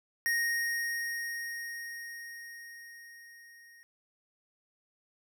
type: tone with level ramp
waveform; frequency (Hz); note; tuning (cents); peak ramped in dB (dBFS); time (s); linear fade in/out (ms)
square; 1864.7; A#6; 0; -27 to -55; 0.26-3.83; 0
effects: none